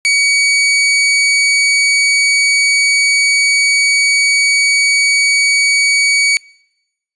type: tone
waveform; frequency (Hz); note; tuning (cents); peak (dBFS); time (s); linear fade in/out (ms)
sawtooth; 2260; C#7; +33; -6; 0.05-6.37; 0
effects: noise-tail reverb RT60 0.9 s tail -26 dB re dry + resampled to 22050 Hz